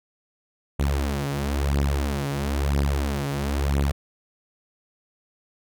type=beating tone pair; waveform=sawtooth; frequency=69.7 / 70.7 Hz; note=C#2 / C#2; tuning=+10 / +35 cents; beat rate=1 Hz; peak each=-21 dBFS; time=0.79-3.92 s; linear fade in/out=10 ms; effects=none